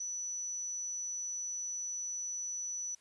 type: tone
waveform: sine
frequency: 5940 Hz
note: F#8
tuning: 6 cents sharp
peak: -36 dBFS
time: 0-2.95 s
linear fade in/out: 5 ms
effects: white hiss -67 dBFS RMS until 3 s + resampled to 24000 Hz

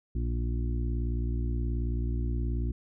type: harmonic tone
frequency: 58.7 Hz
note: A#1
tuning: 13 cents sharp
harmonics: 1 / 2 / 4 / 5 / 6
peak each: -28 / -34 / -40 / -42 / -44 dBFS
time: 0.15-2.72 s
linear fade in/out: 5 ms
effects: none

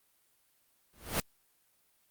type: noise with exponential growth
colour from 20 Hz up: pink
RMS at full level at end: -26 dBFS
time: 0.93-1.2 s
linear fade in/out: 2 ms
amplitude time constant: 57 ms
effects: white hiss -71 dBFS RMS until 2.1 s + Opus 32 kbps

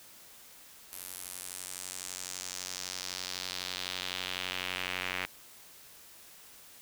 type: tone with band-pass filter sweep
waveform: square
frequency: 45.96 Hz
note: F#1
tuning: 11 cents flat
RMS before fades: -39 dBFS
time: 0.92-5.26 s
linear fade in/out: 10 ms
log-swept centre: 12000 to 2300 Hz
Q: 2
effects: white hiss -54 dBFS RMS until 6.81 s

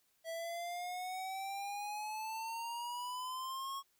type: exponential sweep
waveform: square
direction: up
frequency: 653 to 1103 Hz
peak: -40 dBFS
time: 0.24-3.83 s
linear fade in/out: 50 ms
effects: white hiss -75 dBFS RMS until 3.99 s

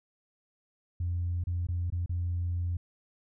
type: tone with dropouts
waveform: sine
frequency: 87.31 Hz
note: F2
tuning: in tune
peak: -27 dBFS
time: 1-2.77 s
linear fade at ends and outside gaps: 5 ms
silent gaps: 1.439-1.47 / 1.669-1.686 / 1.902-1.923 / 2.061-2.094 s
effects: tanh soft clip ceiling -24 dBFS

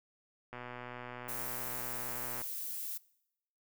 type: click train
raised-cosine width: 0.5 ms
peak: -29 dBFS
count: 233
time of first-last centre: 0.53-2.416 s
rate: 123 Hz
type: noise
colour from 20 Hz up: violet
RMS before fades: -40 dBFS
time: 1.28-2.98 s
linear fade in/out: 10 ms
effects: noise-tail reverb RT60 0.8 s tail -22 dB re dry

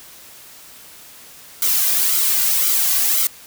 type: noise with flanger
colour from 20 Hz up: blue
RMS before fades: -17 dBFS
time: 1.62-3.27 s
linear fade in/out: 2 ms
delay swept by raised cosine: 1.1 to 2.3 ms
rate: 1.9 Hz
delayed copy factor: -0.65
effects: white hiss -42 dBFS RMS until 3.46 s

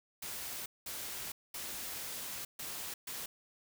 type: noise bursts at uneven times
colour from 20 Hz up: white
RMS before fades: -42 dBFS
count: 5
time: 0.22-0.66 / 0.86-1.32 / 1.54-2.45 / 2.59-2.94 / 3.07-3.26 s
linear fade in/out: 5 ms
effects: none

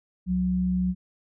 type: tone pair together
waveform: sine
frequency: 68.4 / 182.61 Hz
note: C#2 / F#3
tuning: -23 / -22 cents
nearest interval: octave + perfect fourth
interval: 1701 cents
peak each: -32 / -22 dBFS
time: 0.26-0.95 s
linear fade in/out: 50 ms
effects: none

